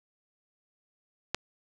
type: click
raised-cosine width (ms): 0.2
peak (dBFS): -10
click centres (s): 1.346
effects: none